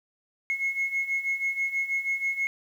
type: beating tone pair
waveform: sine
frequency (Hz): 2170 / 2176.2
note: C#7 / C#7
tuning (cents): -37 / -33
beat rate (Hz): 6.2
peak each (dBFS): -30 / -26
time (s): 0.5-2.47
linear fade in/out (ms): 0
effects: tanh soft clip ceiling -20 dBFS + 9-bit